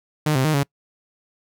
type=tone with pitch steps; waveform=sawtooth; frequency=152.3 / 131.3 / 155 / 140.6 Hz; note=D#3 / C3 / D#3 / C#3; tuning=-37 / +6 / -6 / +25 cents; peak=-13 dBFS; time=0.26-0.632 s; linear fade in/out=5 ms; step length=93 ms; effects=noise-tail reverb RT60 0.1 s tail -26 dB re dry